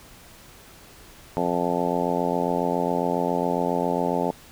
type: harmonic tone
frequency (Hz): 87.31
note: F2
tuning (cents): 0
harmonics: 2 / 3 / 4 / 5 / 6 / 7 / 8 / 9 / 10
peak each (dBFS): -30 / -29 / -32 / -29 / -30 / -30 / -32 / -33 / -29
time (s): 1.37-4.31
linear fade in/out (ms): 0
effects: pink hiss -48 dBFS RMS until 4.51 s